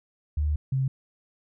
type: tone pair in turn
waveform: sine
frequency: 74.7 / 133.1 Hz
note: D2 / C3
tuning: +30 / +30 cents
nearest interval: minor seventh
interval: 1000 cents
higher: second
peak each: -22 dBFS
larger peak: neither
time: 0.37-0.56 / 0.72-0.88 s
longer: first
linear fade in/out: 5 ms
effects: none